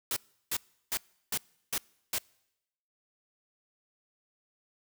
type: noise bursts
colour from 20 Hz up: white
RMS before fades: -31 dBFS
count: 6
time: 0.11-2.184 s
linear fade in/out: 2 ms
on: 54 ms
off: 350 ms
effects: noise-tail reverb RT60 0.9 s tail -26 dB re dry